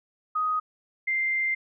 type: tone pair in turn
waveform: sine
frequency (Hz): 1251 / 2092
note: D#6 / C7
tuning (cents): +9 / -1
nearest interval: major sixth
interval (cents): 890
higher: second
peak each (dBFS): -23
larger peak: neither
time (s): 0.35-0.6 / 1.07-1.55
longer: second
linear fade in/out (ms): 10
effects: none